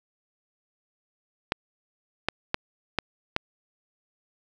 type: clicks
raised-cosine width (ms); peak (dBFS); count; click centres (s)
0.3; -7; 5; 1.521 / 2.286 / 2.544 / 2.987 / 3.364
effects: none